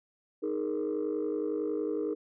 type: chord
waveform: sine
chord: D# suspended fourth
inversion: none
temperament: equal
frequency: 311.1 / 415.3 / 466.2 Hz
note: D#4 / G#4 / A#4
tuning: 0 / 0 / 0 cents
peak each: -32 / -32 / -33 dBFS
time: 0.42-2.15 s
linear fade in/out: 20 ms
effects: tanh soft clip ceiling -24 dBFS